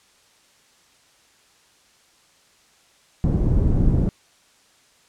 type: low-pass noise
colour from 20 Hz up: pink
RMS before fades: -18 dBFS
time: 3.24-4.09 s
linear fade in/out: 0 ms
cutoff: 230 Hz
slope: 12 dB/octave
effects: white hiss -57 dBFS RMS until 5.08 s + low-pass 8000 Hz 12 dB/octave

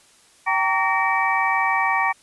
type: tone cluster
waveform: sine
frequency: 775 / 921 / 1139 / 1852 / 2300 Hz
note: G5 / A#5 / C#6 / A#6 / D7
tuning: -20 / -21 / +47 / -12 / -37 cents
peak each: -24 dBFS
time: 0.46-2.13 s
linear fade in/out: 20 ms
effects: white hiss -54 dBFS RMS until 2.22 s + resampled to 24000 Hz

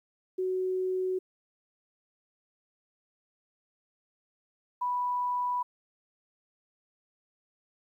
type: tone pair in turn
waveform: sine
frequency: 371.8 / 985.4 Hz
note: F#4 / B5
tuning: +8 / -4 cents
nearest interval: octave + perfect fourth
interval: 1688 cents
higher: second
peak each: -27 dBFS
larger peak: neither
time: 0.38-1.19 / 4.81-5.63 s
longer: second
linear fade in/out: 10 ms
effects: 11-bit

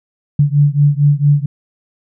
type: beating tone pair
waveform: sine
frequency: 143 / 147.4 Hz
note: D3 / D3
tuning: -46 / +7 cents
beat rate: 4.4 Hz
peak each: -11 / -12 dBFS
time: 0.39-1.46 s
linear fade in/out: 5 ms
effects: none

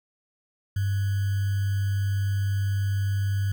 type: tone with sample-and-hold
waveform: sine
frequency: 98.8 Hz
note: G2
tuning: 14 cents sharp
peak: -22 dBFS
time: 0.76-3.52 s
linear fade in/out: 5 ms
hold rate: 1575 Hz
effects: none

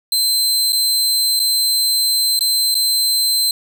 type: tone with dropouts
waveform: sawtooth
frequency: 4100 Hz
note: C8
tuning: 36 cents flat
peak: -11 dBFS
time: 0.12-3.51 s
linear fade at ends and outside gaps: 2 ms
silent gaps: 0.723-0.729 / 1.394-1.399 / 2.392-2.408 / 2.744-2.751 s
effects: none

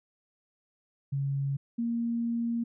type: tone pair in turn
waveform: sine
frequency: 138.59 / 233.5 Hz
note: C#3 / A#3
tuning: 0 / +3 cents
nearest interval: major sixth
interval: 903 cents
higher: second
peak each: -27 dBFS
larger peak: neither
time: 1.12-1.57 / 1.78-2.64 s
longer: second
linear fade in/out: 10 ms
effects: none

